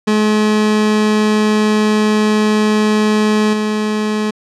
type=tone with level steps; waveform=30% pulse; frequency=213.2 Hz; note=G#3; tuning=46 cents sharp; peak=-8 / -12 dBFS; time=0.07-4.31 s; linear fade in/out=10 ms; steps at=3.53 s; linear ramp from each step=5 ms; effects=low-pass 7000 Hz 12 dB/octave